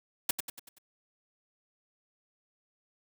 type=noise with echo; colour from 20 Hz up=white; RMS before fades=-27 dBFS; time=0.29-0.31 s; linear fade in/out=5 ms; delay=95 ms; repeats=5; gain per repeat=-6 dB; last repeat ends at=0.785 s; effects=none